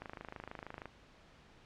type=click train; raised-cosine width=0.5 ms; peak=-29 dBFS; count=23; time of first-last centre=0.02-0.857 s; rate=26.3 Hz; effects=pink hiss -61 dBFS RMS until 1.65 s + low-pass 4000 Hz 12 dB/octave